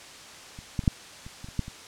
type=clicks; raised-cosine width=5 ms; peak=-29 / -14 / -29 / -7 / -29 / -27 / -30 / -13 / -26 dBFS; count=9; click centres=0.589 / 0.792 / 0.838 / 0.878 / 1.265 / 1.444 / 1.487 / 1.593 / 1.681 s; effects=white hiss -45 dBFS RMS until 1.87 s + low-pass 7000 Hz 12 dB/octave